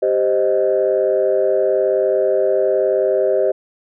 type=chord; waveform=sine; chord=C minor; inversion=second; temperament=equal; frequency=392 / 523.3 / 622.3 Hz; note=G4 / C5 / Eb5; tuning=0 / 0 / 0 cents; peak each=-17 dBFS; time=0.02-3.52 s; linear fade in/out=10 ms; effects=tanh soft clip ceiling -6 dBFS